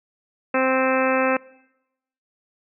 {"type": "harmonic tone", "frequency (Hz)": 261.4, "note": "C4", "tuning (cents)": -1, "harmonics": [1, 2, 3, 4, 5, 6, 7, 8, 9, 10], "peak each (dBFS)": [-24, -21, -28, -28, -27, -29, -31, -33, -34, -29], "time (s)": [0.54, 1.37], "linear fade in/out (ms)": 5, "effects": ["noise-tail reverb RT60 0.9 s tail -23 dB re dry"]}